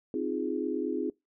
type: chord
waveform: sine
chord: F minor seventh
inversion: second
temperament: equal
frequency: 261.6 / 311.1 / 349.2 / 415.3 Hz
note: C4 / Eb4 / F4 / Ab4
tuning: 0 / 0 / 0 / 0 cents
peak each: -34 dBFS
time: 0.14-1.1 s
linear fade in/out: 2 ms
effects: noise-tail reverb RT60 0.2 s tail -24 dB re dry